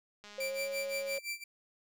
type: click train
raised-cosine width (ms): 0.2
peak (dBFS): -34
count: 195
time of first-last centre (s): 0.24-1.177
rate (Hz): 207
type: tone with pitch glide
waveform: sine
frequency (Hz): 537 to 550.8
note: C5 to C#5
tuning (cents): +45 to -11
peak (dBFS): -35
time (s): 0.38-1.19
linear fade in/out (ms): 5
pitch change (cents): +44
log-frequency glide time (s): 0.49-0.63
type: tone with tremolo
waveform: sawtooth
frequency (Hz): 2344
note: D7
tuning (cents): -4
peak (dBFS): -31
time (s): 0.4-1.44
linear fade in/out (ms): 5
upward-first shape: sine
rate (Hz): 5.8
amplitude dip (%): 90
effects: none